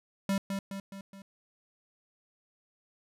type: tone with echo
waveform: square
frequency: 196 Hz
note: G3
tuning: in tune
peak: -27 dBFS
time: 0.29-0.38 s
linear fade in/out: 2 ms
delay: 210 ms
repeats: 4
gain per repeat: -5 dB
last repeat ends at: 1.22 s
effects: resampled to 32000 Hz